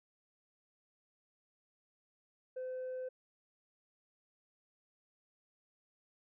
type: tone with tanh clipping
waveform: sine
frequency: 512 Hz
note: C5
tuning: 38 cents flat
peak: -39 dBFS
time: 2.56-3.09 s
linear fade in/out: 10 ms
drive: 1 dB
effects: none